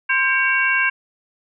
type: tone cluster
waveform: sine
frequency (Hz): 1042 / 1592 / 2253 / 2730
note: C6 / G6 / C#7 / F7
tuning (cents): -7 / +26 / +28 / -40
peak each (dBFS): -25 / -18 / -21 / -22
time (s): 0.09-0.9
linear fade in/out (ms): 10
effects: none